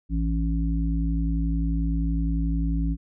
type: harmonic tone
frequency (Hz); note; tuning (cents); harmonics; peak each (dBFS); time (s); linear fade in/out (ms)
55.5; A1; +16; 1 / 3 / 5; -23 / -28 / -30; 0.09-2.97; 50
effects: none